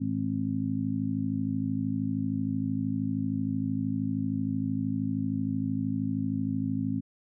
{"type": "harmonic tone", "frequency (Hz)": 53, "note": "G#1", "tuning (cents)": 36, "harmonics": [2, 3, 4, 5], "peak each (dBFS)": [-34, -36, -32, -30], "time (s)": [0, 7.01], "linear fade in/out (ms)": 20, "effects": []}